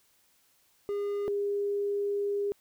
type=tone pair in turn; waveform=triangle / sine; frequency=406.7 / 405.2 Hz; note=G#4 / G#4; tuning=-36 / -43 cents; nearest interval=unison; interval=7 cents; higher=first; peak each=-27 dBFS; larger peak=neither; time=0.89-1.28 / 1.28-2.52 s; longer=second; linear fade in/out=0 ms; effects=white hiss -67 dBFS RMS until 2.6 s